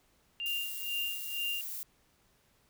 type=tone with tremolo; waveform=sine; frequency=2794 Hz; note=F7; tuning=in tune; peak=-31 dBFS; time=0.4-1.61 s; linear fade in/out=0 ms; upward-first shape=sine; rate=2.1 Hz; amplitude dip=85%
type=noise; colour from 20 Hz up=violet; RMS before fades=-40 dBFS; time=0.46-1.83 s; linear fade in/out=0 ms
effects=pink hiss -69 dBFS RMS until 2.69 s